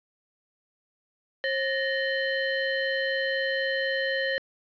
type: ring-modulated tone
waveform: 35% pulse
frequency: 1200 Hz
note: D6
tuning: 37 cents sharp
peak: -20 dBFS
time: 1.44-4.38 s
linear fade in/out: 0 ms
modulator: 662 Hz
effects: resampled to 11025 Hz + 9-bit